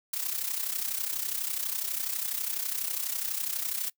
blue noise with amplitude modulation, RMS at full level -29 dBFS, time 0.13-3.9 s, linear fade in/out 5 ms, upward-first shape sine, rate 32.1 Hz, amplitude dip 70%, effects noise-tail reverb RT60 0.1 s tail -23 dB re dry

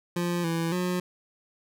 25% pulse tone with pitch steps, 174.3 / 165.9 / 180.1 Hz, F3 / E3 / F#3, -3 / +11 / -46 cents, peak -22 dBFS, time 0.16-1 s, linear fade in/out 5 ms, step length 280 ms, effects none

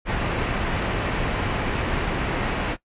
pink low-pass noise, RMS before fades -25 dBFS, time 0.05-2.77 s, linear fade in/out 50 ms, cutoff 2900 Hz, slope 24 dB/octave, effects noise-tail reverb RT60 0.1 s tail -18 dB re dry + resampled to 8000 Hz

